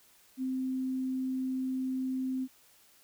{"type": "tone", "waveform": "sine", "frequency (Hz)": 260, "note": "C4", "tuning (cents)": -11, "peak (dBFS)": -30, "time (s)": [0.37, 2.48], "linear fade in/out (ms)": 50, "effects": ["white hiss -62 dBFS RMS until 3.03 s"]}